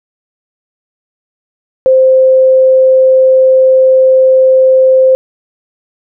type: tone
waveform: sine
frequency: 522 Hz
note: C5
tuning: 4 cents flat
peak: -3 dBFS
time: 1.86-5.15 s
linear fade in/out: 0 ms
effects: none